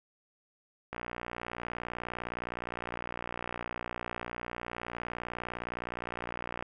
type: click train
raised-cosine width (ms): 0.5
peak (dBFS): -21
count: 341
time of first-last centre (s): 0.93-6.625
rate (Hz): 59.7
effects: none